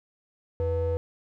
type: ring-modulated tone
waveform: triangle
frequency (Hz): 202.5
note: G#3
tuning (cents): -43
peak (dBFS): -19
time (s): 0.6-0.97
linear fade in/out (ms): 0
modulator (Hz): 288
effects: none